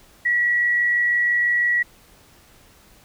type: tone with amplitude modulation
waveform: sine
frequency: 1929 Hz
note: B6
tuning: 41 cents flat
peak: -15 dBFS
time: 0.25-1.83 s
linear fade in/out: 10 ms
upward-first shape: sine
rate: 106 Hz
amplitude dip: 30%
effects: pink hiss -52 dBFS RMS until 3.04 s